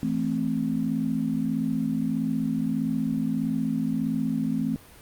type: chord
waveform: sine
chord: A minor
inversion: second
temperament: equal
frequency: 164.81 / 220 / 261.6 Hz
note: E3 / A3 / C4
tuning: 0 / 0 / 0 cents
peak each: -30 / -27 / -27 dBFS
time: 0.03-4.76 s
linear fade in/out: 0 ms
effects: pink hiss -50 dBFS RMS until 5.01 s + Opus 48 kbps